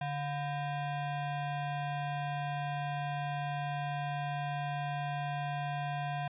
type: ring-modulated tone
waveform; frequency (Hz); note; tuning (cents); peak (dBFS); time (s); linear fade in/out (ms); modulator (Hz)
square; 429.9; A4; -40; -31; 0.01-6.28; 5; 284
effects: resampled to 8000 Hz